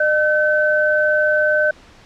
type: tone pair together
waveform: sine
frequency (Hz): 606.4 / 1528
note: D#5 / G6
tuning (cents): -45 / -45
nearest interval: octave + major third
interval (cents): 1600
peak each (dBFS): -16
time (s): 0-1.71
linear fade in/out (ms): 5
effects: pink hiss -46 dBFS RMS until 2.05 s + low-pass 5000 Hz 12 dB/octave